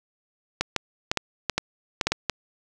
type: clicks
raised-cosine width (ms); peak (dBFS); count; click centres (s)
0.2; -5; 10; 0.61 / 0.763 / 1.115 / 1.173 / 1.497 / 1.58 / 2.012 / 2.07 / 2.12 / 2.297
effects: none